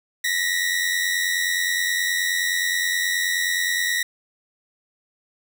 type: tone pair together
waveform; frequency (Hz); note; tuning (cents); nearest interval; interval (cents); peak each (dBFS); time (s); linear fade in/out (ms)
sawtooth; 1867 / 1956.5; A#6 / B6; +2 / -17; minor second; 81; -20; 0.24-4.03; 5
effects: none